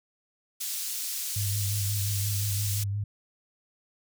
pink high-pass noise, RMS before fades -33 dBFS, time 0.6-2.84 s, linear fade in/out 10 ms, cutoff 5400 Hz, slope 12 dB/octave
sine tone with vibrato, 101.4 Hz, G#2, 41 cents flat, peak -27 dBFS, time 1.36-3.04 s, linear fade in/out 5 ms, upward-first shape sine, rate 5.7 Hz, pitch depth 40 cents each way
effects none

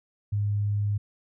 sine tone, 102.9 Hz, G#2, 16 cents flat, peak -23 dBFS, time 0.32-0.98 s, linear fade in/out 10 ms, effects none

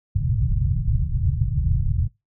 white low-pass noise, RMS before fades -21 dBFS, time 0.15-2.08 s, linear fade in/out 10 ms, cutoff 140 Hz, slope 48 dB/octave, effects noise-tail reverb RT60 0.2 s tail -22 dB re dry

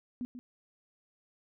sine tone with echo, 246.9 Hz, B3, in tune, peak -33 dBFS, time 0.21-0.25 s, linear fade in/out 0 ms, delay 140 ms, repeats 1, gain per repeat -9 dB, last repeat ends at 0.39 s, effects none

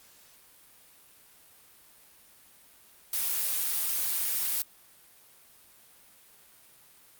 blue noise, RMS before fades -29 dBFS, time 3.13-4.62 s, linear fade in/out 2 ms, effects white hiss -57 dBFS RMS until 7.19 s + Opus 48 kbps

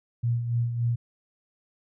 sine tone with tremolo, 118.5 Hz, A#2, 29 cents sharp, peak -21 dBFS, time 0.23-0.96 s, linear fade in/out 10 ms, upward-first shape sine, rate 3.5 Hz, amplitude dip 55%, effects none

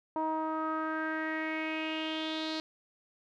sawtooth tone with low-pass filter sweep, 315.6 Hz, D#4, 25 cents sharp, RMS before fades -34 dBFS, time 0.16-2.6 s, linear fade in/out 0 ms, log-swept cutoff 900 to 4300 Hz, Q 5.2, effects none

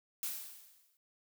blue noise with exponential decay, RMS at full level -36 dBFS, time 0.23-0.97 s, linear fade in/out 1 ms, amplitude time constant 160 ms, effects none

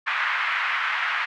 white band-pass noise, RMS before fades -25 dBFS, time 0.06-1.26 s, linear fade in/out 20 ms, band 1100 to 2200 Hz, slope 24 dB/octave, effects none

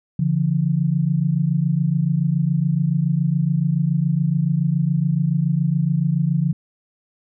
sine tone pair together, 143.2 / 170.29 Hz, D3 / F3, -43 / -43 cents, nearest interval minor third, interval 300 cents, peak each -19 dBFS, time 0.19-6.53 s, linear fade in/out 5 ms, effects none

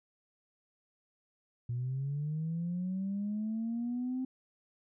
sine linear sweep, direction up, 118.2 to 260.9 Hz, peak -31 dBFS, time 1.69-4.25 s, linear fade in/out 5 ms, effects tanh soft clip ceiling -28 dBFS

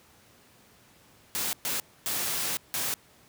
white noise bursts at uneven times, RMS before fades -30 dBFS, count 4, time 1.35-1.53 / 1.65-1.8 / 2.06-2.57 / 2.74-2.94 s, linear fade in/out 0 ms, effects pink hiss -58 dBFS RMS until 3.28 s + high-pass 80 Hz 12 dB/octave

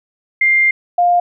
sine tone pair in turn, 2100 / 704.2 Hz, C7 / F5, +6 / +14 cents, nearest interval octave + perfect fifth, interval 1892 cents, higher first, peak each -9 dBFS, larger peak neither, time 0.41-0.71 / 0.98-1.2 s, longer first, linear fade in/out 5 ms, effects none

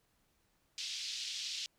pink band-pass noise, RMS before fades -41 dBFS, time 0.78-1.66 s, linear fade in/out 0 ms, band 3200 to 5600 Hz, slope 24 dB/octave, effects pink hiss -75 dBFS RMS until 1.78 s

